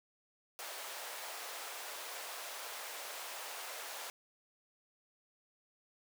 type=high-pass noise; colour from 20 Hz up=pink; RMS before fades=-45 dBFS; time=0.59-4.1 s; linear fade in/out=0 ms; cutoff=540 Hz; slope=24 dB/octave; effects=none